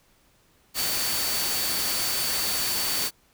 sine tone in noise, 4500 Hz, C#8, 25 cents sharp, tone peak -31 dBFS, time 0.74-3.11 s, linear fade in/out 50 ms, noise white, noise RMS -27 dBFS, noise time 0.74-3.11 s, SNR -7 dB, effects pink hiss -62 dBFS RMS until 3.33 s

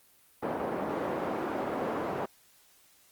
pink band-pass noise, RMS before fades -33 dBFS, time 0.42-2.26 s, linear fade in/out 10 ms, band 310 to 880 Hz, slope 12 dB/octave, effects white hiss -62 dBFS RMS until 3.11 s + Opus 32 kbps

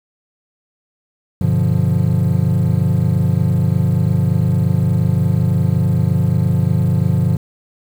triangle chord, G dominant seventh, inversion none, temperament equal with one note detuned, 98 / 123.47 / 146.83 / 175.32 Hz, G2 / B2 / D3 / F3, 0 / 0 / 0 / +7 cents, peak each -16 dBFS, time 1.41-7.37 s, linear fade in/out 5 ms, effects 7-bit

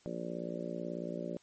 harmonic tone, 58.27 Hz, A#1, in tune, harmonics 3 / 4 / 5 / 6 / 7 / 8 / 9 / 10, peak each -42 / -44 / -46 / -44 / -46 / -51 / -46 / -43 dBFS, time 0.06-1.37 s, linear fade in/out 0 ms, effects white hiss -66 dBFS RMS until 1.42 s + MP3 32 kbps

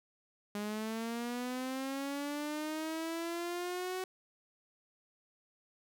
sawtooth linear sweep, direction up, 204.7 to 374.3 Hz, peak -32 dBFS, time 0.55-4.04 s, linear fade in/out 2 ms, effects none

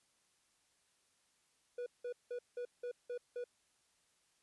triangle tone bursts, 487.5 Hz, B4, 23 cents flat, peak -37 dBFS, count 7, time 1.78-3.441 s, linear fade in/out 5 ms, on 83 ms, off 180 ms, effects white hiss -75 dBFS RMS until 4.42 s + resampled to 24000 Hz

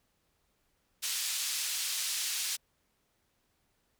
pink band-pass noise, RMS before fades -34 dBFS, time 1.02-2.57 s, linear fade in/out 20 ms, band 3600 to 11000 Hz, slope 12 dB/octave, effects pink hiss -75 dBFS RMS until 3.99 s

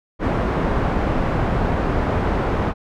pink low-pass noise, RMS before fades -20 dBFS, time 0.19-2.74 s, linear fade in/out 50 ms, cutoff 1200 Hz, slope 12 dB/octave, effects none

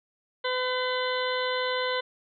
harmonic tone, 506 Hz, B4, 42 cents sharp, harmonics 1 / 2 / 3 / 4 / 6 / 7 / 8, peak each -29 / -32 / -34 / -35 / -37 / -37 / -38 dBFS, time 0.44-2.01 s, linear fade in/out 10 ms, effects none

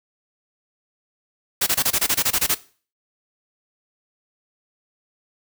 white noise bursts, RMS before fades -19 dBFS, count 12, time 1.61-2.547 s, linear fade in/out 10 ms, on 57 ms, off 23 ms, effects noise-tail reverb RT60 0.4 s tail -18 dB re dry

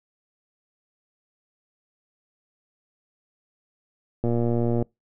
click train, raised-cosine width 2 ms, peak -12 dBFS, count 70, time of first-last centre 4.24-4.825 s, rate 118 Hz, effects noise-tail reverb RT60 0.2 s tail -26 dB re dry

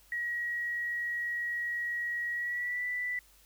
sine tone with pitch glide, 1906 to 1976.6 Hz, A#6 to B6, +38 to +1 cents, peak -31 dBFS, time 0.12-3.19 s, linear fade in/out 2 ms, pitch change +63 cents, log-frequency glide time 2.32-2.86 s, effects added 50 Hz sine -64 dBFS peak until 3.45 s + white hiss -62 dBFS RMS until 3.45 s

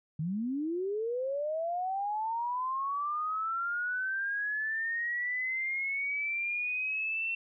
sine linear sweep, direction up, 146.83 to 2710 Hz, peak -30 dBFS, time 0.19-7.35 s, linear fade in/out 5 ms, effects none

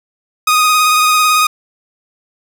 sawtooth tone with vibrato, 1244.5 Hz, D#6, in tune, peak -5 dBFS, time 0.47-1.47 s, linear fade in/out 5 ms, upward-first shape sine, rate 18 Hz, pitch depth 21 cents each way, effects none

